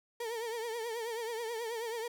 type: tone with vibrato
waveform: 35% pulse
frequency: 458.9 Hz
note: A#4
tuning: 27 cents flat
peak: -34 dBFS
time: 0.2-2.08 s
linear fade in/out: 5 ms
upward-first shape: triangle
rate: 9.3 Hz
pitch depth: 100 cents each way
effects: none